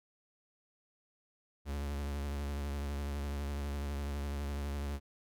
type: tone with vibrato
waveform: 45% pulse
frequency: 71.2 Hz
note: C#2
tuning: 47 cents sharp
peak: -35 dBFS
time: 1.65-5 s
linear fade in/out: 50 ms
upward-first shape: triangle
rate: 12 Hz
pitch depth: 52 cents each way
effects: none